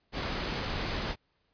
pink noise, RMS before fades -33 dBFS, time 0.12-1.16 s, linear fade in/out 50 ms, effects pink hiss -74 dBFS RMS until 1.53 s + resampled to 11025 Hz

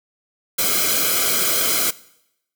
white noise with comb filter, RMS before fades -19 dBFS, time 0.58-1.91 s, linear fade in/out 10 ms, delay 1.1 ms, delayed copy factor -0.95, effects noise-tail reverb RT60 0.8 s tail -20 dB re dry

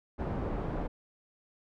pink low-pass noise, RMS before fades -34 dBFS, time 0.18-0.88 s, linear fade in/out 20 ms, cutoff 800 Hz, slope 12 dB/octave, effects none

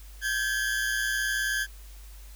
40% pulse tone pair together, 1568 / 1687.1 Hz, G6 / G#6, 0 / +27 cents, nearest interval minor second, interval 127 cents, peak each -28 dBFS, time 0.21-1.67 s, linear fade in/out 50 ms, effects added 50 Hz sine -43 dBFS peak until 2.35 s + white hiss -54 dBFS RMS until 2.35 s

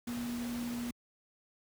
sine tone in noise, 239.7 Hz, A#3, 48 cents sharp, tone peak -35 dBFS, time 0.07-0.91 s, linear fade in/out 5 ms, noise pink, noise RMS -45 dBFS, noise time 0.07-0.91 s, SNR +7 dB, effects high-pass 60 Hz 12 dB/octave

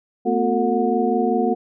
sine tone cluster, 224.1 / 249.3 / 364 / 448.7 / 727 Hz, A3 / B3 / F#4 / A4 / F#5, +32 / +16 / -28 / +34 / -31 cents, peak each -23 dBFS, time 0.25-1.55 s, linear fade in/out 20 ms, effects none

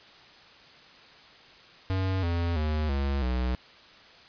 square tone with pitch steps, 94.6 / 85.26 / 76.84 / 69.25 / 62.41 Hz, F#2 / F2 / D#2 / C#2 / B1, +39 / -41 / -21 / -1 / +19 cents, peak -26 dBFS, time 1.9-3.55 s, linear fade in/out 0 ms, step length 330 ms, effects white hiss -52 dBFS RMS until 4.28 s + resampled to 11025 Hz

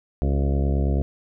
harmonic tone with a mistuned harmonic, 69.3 Hz, C#2, in tune, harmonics 1 / 2 / 3 / 4 / 5 / 6 / 7 / 8 / 9 / 10, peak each -20 / -26 / -30 / -32 / -34 / -36 / -37 / -38 / -39 / -40 dBFS, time 0.22-1.02 s, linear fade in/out 0 ms, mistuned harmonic 5, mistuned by +47 cents, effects none

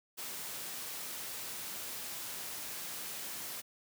white noise, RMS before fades -42 dBFS, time 0.17-3.62 s, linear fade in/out 20 ms, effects high-pass 100 Hz 12 dB/octave

